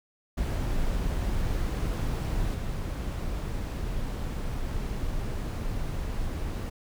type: noise with level steps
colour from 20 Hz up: brown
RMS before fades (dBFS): -28 / -31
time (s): 0.37-6.7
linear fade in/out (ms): 10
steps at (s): 2.54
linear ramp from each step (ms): 10
effects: none